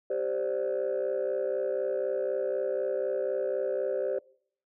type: chord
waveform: sine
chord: G suspended fourth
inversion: none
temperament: equal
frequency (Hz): 392 / 523.3 / 587.3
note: G4 / C5 / D5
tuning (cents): 0 / 0 / 0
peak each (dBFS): -31 / -29 / -31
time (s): 0.1-4.19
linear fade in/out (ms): 5
effects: noise-tail reverb RT60 0.6 s tail -24 dB re dry + tanh soft clip ceiling -22 dBFS